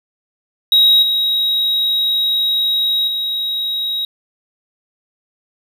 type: tone with level steps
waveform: triangle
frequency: 3812 Hz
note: A#7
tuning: 38 cents sharp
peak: -6 / -12 / -16 dBFS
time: 0.72-4.05 s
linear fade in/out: 2 ms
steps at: 1.02 / 3.07 s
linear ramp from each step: 10 ms
effects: none